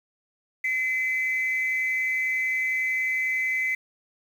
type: tone pair together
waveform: sine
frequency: 2041 / 2310 Hz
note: C7 / D7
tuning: -44 / -29 cents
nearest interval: major second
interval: 215 cents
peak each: -23 / -29 dBFS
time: 0.64-3.75 s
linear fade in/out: 5 ms
effects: tanh soft clip ceiling -17 dBFS + 8-bit